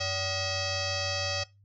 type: tone with frequency modulation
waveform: sine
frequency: 2578 Hz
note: E7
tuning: 39 cents flat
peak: -28 dBFS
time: 0-1.44 s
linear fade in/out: 10 ms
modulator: 668 Hz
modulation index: 4.6
effects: noise-tail reverb RT60 0.2 s tail -19 dB re dry + added 100 Hz sine -57 dBFS peak until 1.64 s